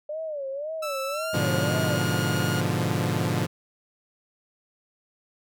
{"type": "tone with vibrato", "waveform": "sine", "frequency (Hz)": 587.3, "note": "D5", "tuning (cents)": 0, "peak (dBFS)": -29, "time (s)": [0.09, 1.97], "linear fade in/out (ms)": 5, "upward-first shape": "sine", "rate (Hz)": 1.9, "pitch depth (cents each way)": 160}
{"type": "tone with pitch glide", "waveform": "sawtooth", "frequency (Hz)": [1318.5, 1429.6], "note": ["E6", "F6"], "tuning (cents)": [0, 40], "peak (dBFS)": -27, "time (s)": [0.82, 2.61], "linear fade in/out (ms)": 10, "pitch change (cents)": 140, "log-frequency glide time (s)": [1.11, 1.38]}
{"type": "chord", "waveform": "sawtooth", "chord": "G# diminished seventh", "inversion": "none", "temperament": "equal", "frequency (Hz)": [103.83, 123.47, 146.83, 174.61], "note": ["G#2", "B2", "D3", "F3"], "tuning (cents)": [0, 0, 0, 0], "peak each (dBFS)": -25, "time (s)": [1.33, 3.47], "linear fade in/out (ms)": 20}
{"effects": []}